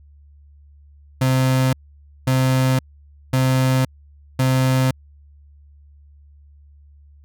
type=tone bursts; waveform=35% pulse; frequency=130.3 Hz; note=C3; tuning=7 cents flat; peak=-13 dBFS; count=4; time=1.21-4.91 s; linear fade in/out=5 ms; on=520 ms; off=540 ms; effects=added 72 Hz sine -45 dBFS peak until 7.24 s

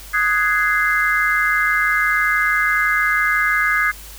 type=chord; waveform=sine; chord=Ab dominant seventh; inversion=second; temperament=just; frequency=1245.9 / 1495.1 / 1661.2 / 2077 Hz; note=Eb6 / Gb6 / Ab6 / C7; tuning=+2 / +18 / 0 / -13 cents; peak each=-21 / -23 / -18 / -20 dBFS; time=0.13-3.92 s; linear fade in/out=20 ms; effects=added 50 Hz sine -38 dBFS peak until 4.18 s + white hiss -39 dBFS RMS until 4.18 s

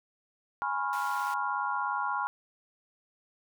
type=chord; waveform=sine; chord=C# dominant seventh; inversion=second; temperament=equal with one note detuned; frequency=830.6 / 987.8 / 1084.7 / 1396.9 Hz; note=G#5 / B5 / C#6 / E#6; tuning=0 / 0 / -38 / 0 cents; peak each=-34 dBFS; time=0.62-2.27 s; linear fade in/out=0 ms
type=high-pass noise; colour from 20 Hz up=pink; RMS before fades=-47 dBFS; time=0.93-1.34 s; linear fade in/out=0 ms; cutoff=1100 Hz; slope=48 dB/octave
effects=none

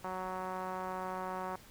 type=tone with low-pass filter; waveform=5% pulse; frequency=185.6 Hz; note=F#3; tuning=6 cents sharp; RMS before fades=-39 dBFS; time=0.04-1.56 s; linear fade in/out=5 ms; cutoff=1000 Hz; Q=1.8; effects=pink hiss -57 dBFS RMS until 1.7 s

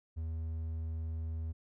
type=tone; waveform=triangle; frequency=80.6 Hz; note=E2; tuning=38 cents flat; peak=-33 dBFS; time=0.16-1.53 s; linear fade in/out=20 ms; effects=none

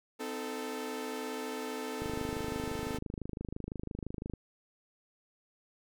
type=chord; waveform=sawtooth; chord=A diminished; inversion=first; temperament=equal with one note detuned; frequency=256.2 / 311.1 / 440 Hz; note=C4 / Eb4 / A4; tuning=-36 / 0 / 0 cents; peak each=-37 / -40 / -35 dBFS; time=0.19-2.99 s; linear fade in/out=20 ms
type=click train; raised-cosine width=3 ms; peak=-25 dBFS; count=61; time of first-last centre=2.02-4.337 s; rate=25.9 Hz
effects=none

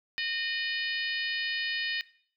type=harmonic tone with a mistuned harmonic; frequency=614 Hz; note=D#5; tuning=23 cents flat; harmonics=3 / 4 / 5 / 6 / 7 / 8; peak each=-33 / -35 / -37 / -39 / -40 / -41 dBFS; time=0.18-2.01 s; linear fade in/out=0 ms; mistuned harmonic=5; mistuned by=-52 cents; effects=noise-tail reverb RT60 0.5 s tail -18 dB re dry

